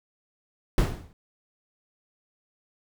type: noise with exponential decay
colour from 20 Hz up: brown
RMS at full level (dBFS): -17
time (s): 0.78-1.13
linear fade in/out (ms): 1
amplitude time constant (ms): 74
effects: none